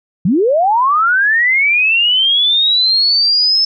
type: linear sweep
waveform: sine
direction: up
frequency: 151.7 to 5274 Hz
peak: -9 dBFS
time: 0.25-3.65 s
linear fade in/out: 5 ms
effects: none